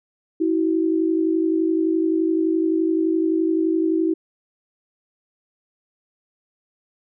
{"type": "tone pair together", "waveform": "sine", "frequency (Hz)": [322.8, 374.5], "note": ["E4", "F#4"], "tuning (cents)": [-36, 21], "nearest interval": "minor third", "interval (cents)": 257, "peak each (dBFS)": [-18, -23], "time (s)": [0.4, 4.14], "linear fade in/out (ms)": 10, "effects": []}